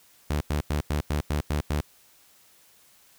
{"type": "tone bursts", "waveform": "sawtooth", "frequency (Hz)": 74.3, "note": "D2", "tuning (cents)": 21, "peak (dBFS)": -20, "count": 8, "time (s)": [0.3, 1.81], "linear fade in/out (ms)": 5, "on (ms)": 110, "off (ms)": 90, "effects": ["white hiss -58 dBFS RMS until 3.18 s"]}